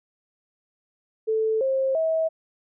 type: tone with pitch steps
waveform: sine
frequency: 440 / 532.4 / 644.2 Hz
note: A4 / C5 / E5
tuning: 0 / +30 / -40 cents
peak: -20 dBFS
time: 1.27-2.29 s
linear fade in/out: 20 ms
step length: 340 ms
effects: none